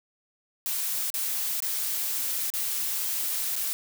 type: noise with dropouts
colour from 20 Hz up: blue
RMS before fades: -29 dBFS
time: 0.66-3.73 s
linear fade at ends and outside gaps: 0 ms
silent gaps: 1.102-1.141 / 1.603-1.623 / 2.502-2.538 / 3.556-3.563 s
effects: none